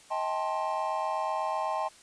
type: chord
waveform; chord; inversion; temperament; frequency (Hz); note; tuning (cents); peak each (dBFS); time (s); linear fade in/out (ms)
triangle; A half-diminished seventh; second; just; 633.6 / 792 / 880 / 1056; Eb5 / G5 / A5 / C6; +31 / +18 / 0 / +16; -32; 0.1-1.89; 20
effects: white hiss -55 dBFS RMS until 2.02 s + resampled to 22050 Hz